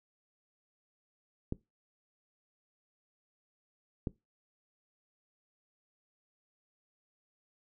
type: clicks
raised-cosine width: 3 ms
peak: -20 dBFS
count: 2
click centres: 1.524 / 4.072 s
effects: noise-tail reverb RT60 0.2 s tail -20 dB re dry